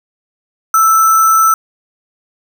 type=tone with sample-and-hold; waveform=sine; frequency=1325 Hz; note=E6; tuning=9 cents sharp; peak=-6 dBFS; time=0.74-1.54 s; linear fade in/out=2 ms; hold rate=7350 Hz; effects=none